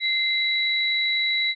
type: tone pair together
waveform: sine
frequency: 2080 / 3924 Hz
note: C7 / B7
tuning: -11 / -12 cents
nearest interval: major seventh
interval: 1099 cents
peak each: -23 dBFS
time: 0-1.55 s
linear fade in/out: 50 ms
effects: none